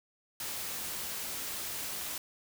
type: noise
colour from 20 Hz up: white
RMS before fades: -38 dBFS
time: 0.4-2.18 s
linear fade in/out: 2 ms
effects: none